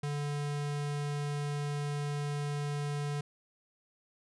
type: tone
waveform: square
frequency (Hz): 145.4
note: D3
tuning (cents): -17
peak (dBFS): -33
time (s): 0.03-3.21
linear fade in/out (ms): 5
effects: resampled to 24000 Hz